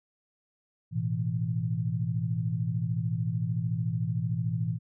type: chord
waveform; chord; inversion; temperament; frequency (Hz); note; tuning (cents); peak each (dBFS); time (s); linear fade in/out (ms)
sine; A suspended second; none; equal; 110 / 123.47 / 164.81; A2 / B2 / E3; 0 / 0 / 0; -31; 0.91-4.79; 50
effects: none